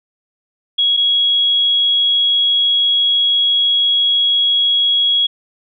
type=tone pair in turn; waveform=sine; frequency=3322 / 3322 Hz; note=G#7 / G#7; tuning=0 / 0 cents; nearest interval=unison; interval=0 cents; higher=neither; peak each=-11 dBFS; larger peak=neither; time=0.78-0.97 / 0.97-5.27 s; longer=second; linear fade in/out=10 ms; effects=none